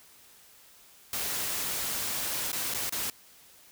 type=noise with dropouts; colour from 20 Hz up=white; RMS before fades=-32 dBFS; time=1.13-3.1 s; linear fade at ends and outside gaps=2 ms; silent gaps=2.518-2.529 / 2.74-2.745 / 2.896-2.923 s; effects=white hiss -56 dBFS RMS until 3.71 s